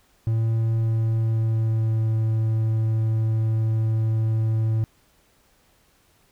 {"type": "tone with pitch glide", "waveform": "triangle", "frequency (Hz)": [112.7, 110.89], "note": ["A2", "A2"], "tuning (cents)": [42, 14], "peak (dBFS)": -17, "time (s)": [0.27, 4.84], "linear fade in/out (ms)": 0, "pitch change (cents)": -28, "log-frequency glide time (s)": [0.85, 2.1], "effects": ["pink hiss -61 dBFS RMS until 6.31 s"]}